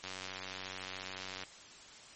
click train, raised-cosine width 0.2 ms, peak -24 dBFS, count 132, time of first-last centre 0.04-1.435 s, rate 93.9 Hz, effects white hiss -54 dBFS RMS until 2.15 s + MP3 32 kbps

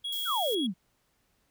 triangle tone, 3322 Hz, G#7, in tune, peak -30 dBFS, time 0.04-0.67 s, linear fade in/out 10 ms
violet noise, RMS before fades -39 dBFS, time 0.12-0.55 s, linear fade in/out 5 ms
sine exponential sweep, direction down, 1571 to 167.2 Hz, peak -27 dBFS, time 0.25-0.74 s, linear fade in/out 50 ms
effects pink hiss -72 dBFS RMS until 1.5 s

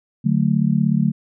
sine chord, D major, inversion none, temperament just, 146.83 / 183.54 / 220.2 Hz, D3 / F#3 / A3, 0 / -14 / +2 cents, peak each -19 dBFS, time 0.24-1.12 s, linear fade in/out 20 ms, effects none

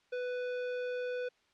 sine tone with tanh clipping, 496.3 Hz, B4, 8 cents sharp, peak -36 dBFS, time 0.12-1.29 s, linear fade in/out 10 ms, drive 16 dB, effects white hiss -70 dBFS RMS until 1.53 s + low-pass 4000 Hz 12 dB/octave

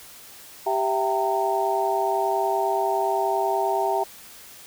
sine tone cluster, 392.1 / 665 / 775 / 916 Hz, G4 / E5 / G5 / A#5, 0 / +15 / -20 / -31 cents, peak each -26 dBFS, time 0.66-4.04 s, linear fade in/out 10 ms, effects white hiss -45 dBFS RMS until 4.66 s

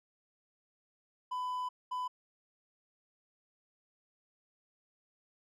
triangle tone bursts at uneven times, 1001 Hz, B5, 23 cents sharp, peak -32 dBFS, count 2, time 1.31-1.69 / 1.91-2.08 s, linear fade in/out 10 ms, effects none

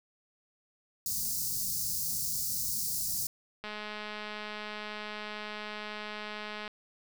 white band-stop noise, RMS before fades -33 dBFS, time 1.06-3.27 s, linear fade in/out 2 ms, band 220 to 4600 Hz, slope 48 dB/octave
click train, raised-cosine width 0.3 ms, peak -24 dBFS, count 642, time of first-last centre 3.64-6.678 s, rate 211 Hz
effects none

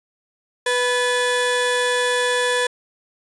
30% pulse tone pair together, 493.9 / 1720.9 Hz, B4 / A6, 0 / -39 cents, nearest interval octave + minor seventh, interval 2161 cents, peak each -17 / -19 dBFS, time 0.66-2.67 s, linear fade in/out 5 ms, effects resampled to 24000 Hz

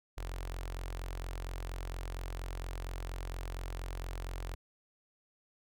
sawtooth tone with notch filter, 44.29 Hz, F1, 25 cents sharp, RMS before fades -40 dBFS, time 0.17-4.55 s, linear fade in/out 10 ms, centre 190 Hz, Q 0.55, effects none

